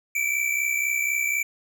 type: tone pair together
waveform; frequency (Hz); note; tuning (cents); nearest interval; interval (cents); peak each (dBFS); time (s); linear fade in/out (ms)
square; 2290 / 2354; D7 / D7; -44 / +3; unison; 47; -26; 0.15-1.43; 5
effects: none